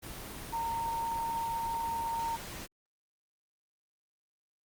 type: tone in noise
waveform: sine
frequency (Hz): 919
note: A#5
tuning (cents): -25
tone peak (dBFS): -31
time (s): 0.52-2.37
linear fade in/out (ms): 20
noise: pink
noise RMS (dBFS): -43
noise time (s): 0.02-2.67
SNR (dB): +9
effects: Opus 24 kbps